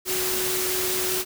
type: tone in noise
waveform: sine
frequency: 370 Hz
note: F#4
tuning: in tune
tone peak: -29 dBFS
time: 0.05-1.25 s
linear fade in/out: 50 ms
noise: white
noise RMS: -26 dBFS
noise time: 0.05-1.25 s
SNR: -6 dB
effects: none